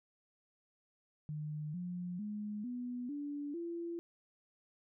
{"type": "tone with pitch steps", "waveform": "sine", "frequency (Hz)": [151.4, 177.98, 209.2, 246, 289.1, 339.9], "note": ["D#3", "F3", "G#3", "B3", "D4", "F4"], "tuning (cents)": [-47, 33, 13, -7, -27, -47], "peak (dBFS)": -38, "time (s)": [1.29, 3.99], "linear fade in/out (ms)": 0, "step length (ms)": 450, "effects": []}